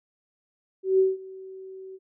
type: tone with ADSR envelope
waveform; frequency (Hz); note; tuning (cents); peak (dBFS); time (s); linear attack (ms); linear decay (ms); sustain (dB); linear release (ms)
sine; 380; F#4; +46; -15; 0.83-1.99; 160; 180; -23; 41
effects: none